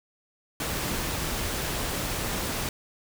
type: noise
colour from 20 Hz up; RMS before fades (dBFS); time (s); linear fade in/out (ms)
pink; -30; 0.6-2.69; 2
effects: none